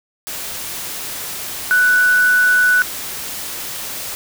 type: tone in noise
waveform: sine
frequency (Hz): 1485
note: F#6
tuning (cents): +6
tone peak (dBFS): -10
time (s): 1.71-2.82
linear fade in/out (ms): 0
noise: white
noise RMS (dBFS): -27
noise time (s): 0.27-4.15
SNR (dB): +14
effects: none